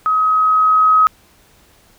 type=tone with level ramp; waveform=sine; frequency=1269 Hz; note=D#6; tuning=34 cents sharp; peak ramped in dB=-12 to -7 dBFS; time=0.06-1.07 s; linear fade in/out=0 ms; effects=pink hiss -51 dBFS RMS until 1.98 s